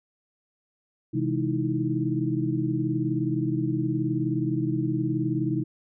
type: tone cluster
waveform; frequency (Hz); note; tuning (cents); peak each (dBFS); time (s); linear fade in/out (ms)
sine; 130.5 / 162.7 / 207 / 312.7 / 331.8; C3 / E3 / G#3 / D#4 / E4; -4 / -22 / -5 / +9 / +11; -28 / -32 / -34 / -27 / -32; 1.13-5.64; 20
effects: none